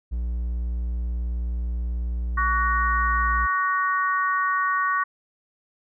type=tone; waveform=triangle; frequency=59.3 Hz; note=A#1; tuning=30 cents sharp; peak=-22 dBFS; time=0.11-3.47 s; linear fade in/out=20 ms
type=chord; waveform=sine; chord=F# major; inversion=second; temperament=equal with one note detuned; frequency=1130.1 / 1480 / 1864.7 Hz; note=C#6 / F#6 / A#6; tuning=+33 / 0 / 0 cents; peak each=-22 / -27 / -27 dBFS; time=2.37-5.04 s; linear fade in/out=10 ms
effects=none